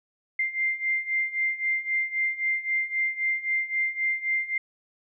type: beating tone pair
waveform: sine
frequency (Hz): 2093 / 2096.8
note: C7 / C7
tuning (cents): 0 / +3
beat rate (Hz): 3.8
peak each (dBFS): -29 / -26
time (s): 0.39-4.58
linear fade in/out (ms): 5
effects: none